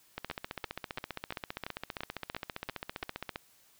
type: two click trains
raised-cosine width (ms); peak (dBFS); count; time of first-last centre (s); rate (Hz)
0.3; -20 / -20; 9 / 49; 0.3-3.03 / 0.18-3.359; 2.93 / 15.1
effects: white hiss -64 dBFS RMS until 3.79 s